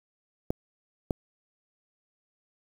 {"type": "clicks", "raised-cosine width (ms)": 2, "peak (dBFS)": -13, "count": 2, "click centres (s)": [0.505, 1.108], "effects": ["7-bit"]}